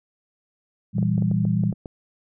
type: chord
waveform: sine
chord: E diminished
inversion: second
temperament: equal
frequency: 116.54 / 164.81 / 196 Hz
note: Bb2 / E3 / G3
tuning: 0 / 0 / 0 cents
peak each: -23 dBFS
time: 0.93-1.74 s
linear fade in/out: 50 ms
type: clicks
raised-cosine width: 2 ms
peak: -21 dBFS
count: 9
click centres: 0.983 / 1.028 / 1.18 / 1.223 / 1.314 / 1.452 / 1.637 / 1.727 / 1.858 s
effects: none